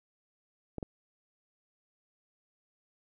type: clicks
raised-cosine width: 2 ms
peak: -23 dBFS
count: 2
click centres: 0.783 / 0.828 s
effects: none